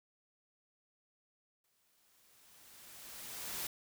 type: noise with exponential growth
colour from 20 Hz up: white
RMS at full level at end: -39 dBFS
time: 1.64-3.67 s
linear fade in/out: 2 ms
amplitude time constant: 440 ms
effects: none